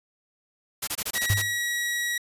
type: noise bursts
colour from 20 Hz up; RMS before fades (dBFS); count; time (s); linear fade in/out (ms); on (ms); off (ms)
white; -28; 8; 0.82-1.421; 10; 55; 23
type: tone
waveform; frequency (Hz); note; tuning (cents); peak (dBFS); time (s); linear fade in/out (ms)
sawtooth; 1916; A#6; +47; -22; 1.15-2.18; 5
type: tone with exponential decay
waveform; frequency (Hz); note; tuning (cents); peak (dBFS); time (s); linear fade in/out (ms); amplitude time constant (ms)
sine; 102.3; G#2; -26; -17; 1.3-1.59; 0; 63
effects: resampled to 32000 Hz